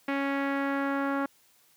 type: tone with low-pass filter sweep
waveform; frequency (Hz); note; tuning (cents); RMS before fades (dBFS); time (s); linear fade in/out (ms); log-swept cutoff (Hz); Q
sawtooth; 277.2; C#4; 0; -29; 0.08-1.26; 5; 2200 to 1400; 2.2
effects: white hiss -63 dBFS RMS until 1.76 s + high-pass 80 Hz 12 dB/octave